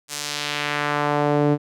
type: tone with band-pass filter sweep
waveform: sawtooth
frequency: 146.83 Hz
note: D3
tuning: in tune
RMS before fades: -22 dBFS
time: 0.08-1.58 s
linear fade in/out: 50 ms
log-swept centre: 8000 to 330 Hz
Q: 1.1
effects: none